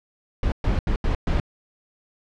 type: noise bursts at uneven times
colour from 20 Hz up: brown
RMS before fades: -21 dBFS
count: 5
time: 0.43-0.52 / 0.64-0.79 / 0.87-0.96 / 1.04-1.15 / 1.27-1.4 s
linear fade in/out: 2 ms
effects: low-pass 4000 Hz 12 dB/octave